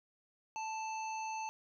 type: harmonic tone with a mistuned harmonic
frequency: 880 Hz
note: A5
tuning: in tune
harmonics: 1 / 3 / 5 / 7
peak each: -38 / -46 / -57 / -51 dBFS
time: 0.56-1.49 s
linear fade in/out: 0 ms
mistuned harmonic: 7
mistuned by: +26 cents
effects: none